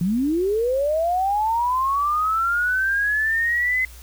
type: linear sweep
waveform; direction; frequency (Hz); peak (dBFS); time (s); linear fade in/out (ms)
sine; up; 164 to 2052; -18; 0.01-3.85; 2
effects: added 60 Hz sine -40 dBFS peak until 4.02 s + white hiss -47 dBFS RMS until 4.02 s